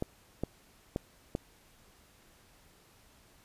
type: clicks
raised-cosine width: 2 ms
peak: -18 dBFS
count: 4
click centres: 0.024 / 0.436 / 0.961 / 1.351 s
effects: pink hiss -62 dBFS RMS until 3.44 s + resampled to 32000 Hz